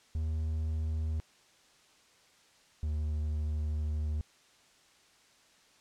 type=tone pair in turn; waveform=triangle; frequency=78.7 / 76.06 Hz; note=D#2 / D#2; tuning=+20 / -39 cents; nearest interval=minor second; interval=59 cents; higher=first; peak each=-28 dBFS; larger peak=neither; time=0.15-1.2 / 2.83-4.21 s; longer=second; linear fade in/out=0 ms; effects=white hiss -63 dBFS RMS until 5.8 s + low-pass 7000 Hz 12 dB/octave